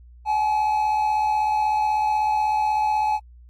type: tone pair together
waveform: triangle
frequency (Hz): 775.8 / 852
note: G5 / G#5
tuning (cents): -18 / +44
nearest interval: major second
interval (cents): 162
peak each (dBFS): -27 / -17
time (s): 0.25-3.2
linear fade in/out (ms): 50
effects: added 60 Hz sine -44 dBFS peak until 3.49 s + AAC 48 kbps